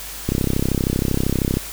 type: click train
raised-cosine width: 3 ms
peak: -6 dBFS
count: 43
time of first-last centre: 0.29-1.57 s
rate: 32.8 Hz
effects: added 50 Hz sine -39 dBFS peak until 1.72 s + white hiss -33 dBFS RMS until 1.72 s